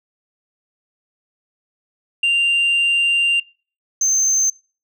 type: tone pair in turn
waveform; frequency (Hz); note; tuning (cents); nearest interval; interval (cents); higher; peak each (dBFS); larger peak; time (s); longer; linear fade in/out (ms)
sine; 2784 / 6264; F7 / G8; -6 / -2; octave + major second; 1404; second; -11 / -12; first; 2.23-3.4 / 4.01-4.5; first; 5
effects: noise-tail reverb RT60 0.4 s tail -26 dB re dry + tanh soft clip ceiling -12 dBFS